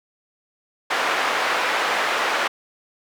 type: band-pass noise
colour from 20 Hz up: white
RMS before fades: -22 dBFS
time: 0.9-2.48 s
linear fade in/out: 10 ms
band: 550 to 1800 Hz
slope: 12 dB/octave
effects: none